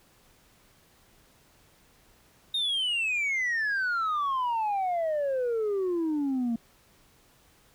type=exponential sweep; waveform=sine; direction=down; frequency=3735 to 226.2 Hz; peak=-23 dBFS; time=2.54-6.56 s; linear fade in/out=5 ms; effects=tanh soft clip ceiling -24 dBFS + pink hiss -61 dBFS RMS until 7.74 s